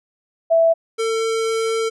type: tone pair in turn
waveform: sine / square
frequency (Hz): 660 / 449.3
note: E5 / A4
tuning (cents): +2 / +36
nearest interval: perfect fifth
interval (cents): 666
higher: first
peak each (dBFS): -11 / -19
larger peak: first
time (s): 0.5-0.74 / 0.98-1.9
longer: second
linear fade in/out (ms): 20
effects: resampled to 24000 Hz